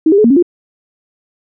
sine tone with pitch steps, 316.9 / 399.2 / 427.2 / 233.5 / 276 / 350.9 Hz, D#4 / G4 / G#4 / A#3 / C#4 / F4, +32 / +32 / +49 / +3 / -7 / +8 cents, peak -5 dBFS, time 0.06-0.426 s, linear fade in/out 5 ms, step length 61 ms, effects none

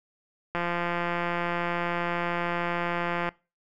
click train, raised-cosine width 0.5 ms, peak -14 dBFS, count 475, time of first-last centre 0.55-3.29 s, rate 173 Hz, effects noise-tail reverb RT60 0.3 s tail -23 dB re dry

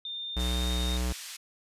sine tone with pitch glide, 3615 to 3691 Hz, A7 to A#7, +46 to -18 cents, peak -34 dBFS, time 0.05-0.97 s, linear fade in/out 2 ms, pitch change +36 cents, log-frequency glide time 0.31-0.72 s
square tone, 61.74 Hz, B1, in tune, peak -28 dBFS, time 0.36-1.13 s, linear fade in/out 10 ms
white band-pass noise, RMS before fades -42 dBFS, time 0.39-1.37 s, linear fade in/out 10 ms, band 1800 to 7700 Hz, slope 12 dB/octave
effects resampled to 32000 Hz

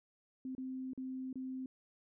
sine tone with dropouts, 260 Hz, C4, 11 cents flat, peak -39 dBFS, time 0.45-1.66 s, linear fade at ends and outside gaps 2 ms, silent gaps 0.551-0.58 / 0.934-0.976 / 1.329-1.356 s, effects none

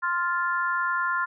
sine chord, F major, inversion second, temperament just, 1047.7 / 1396.9 / 1746.1 Hz, C6 / F6 / A6, +2 / 0 / -14 cents, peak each -27 / -26 / -31 dBFS, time 0.02-1.26 s, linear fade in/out 20 ms, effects none

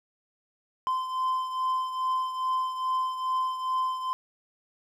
triangle beating tone pair, 1032 / 1034.4 Hz, C6 / C6, -24 / -20 cents, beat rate 2.4 Hz, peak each -25 / -32 dBFS, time 0.87-4.13 s, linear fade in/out 0 ms, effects none

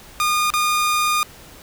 sawtooth tone with dropouts, 1219 Hz, D#6, 36 cents flat, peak -13 dBFS, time 0.2-1.23 s, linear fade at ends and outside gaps 0 ms, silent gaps 0.503-0.538 s, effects pink hiss -43 dBFS RMS until 1.62 s

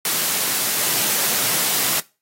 white high-pass noise, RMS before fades -20 dBFS, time 0.05-2 s, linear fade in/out 2 ms, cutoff 120 Hz, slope 48 dB/octave, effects noise-tail reverb RT60 0.3 s tail -22 dB re dry + AAC 48 kbps

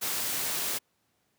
white noise, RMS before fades -31 dBFS, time 0.01-0.79 s, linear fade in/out 20 ms, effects pink hiss -73 dBFS RMS until 1.38 s + high-pass 100 Hz 12 dB/octave

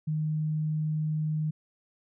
sine tone, 154.5 Hz, D#3, 12 cents flat, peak -26 dBFS, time 0.07-1.51 s, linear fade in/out 10 ms, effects none

